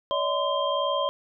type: tone cluster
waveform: sine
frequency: 571 / 633 / 1029 / 3194 Hz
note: D5 / D#5 / C6 / G7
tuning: -49 / +30 / -29 / +32 cents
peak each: -27 / -30 / -27 / -32 dBFS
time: 0.11-1.09 s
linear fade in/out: 0 ms
effects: none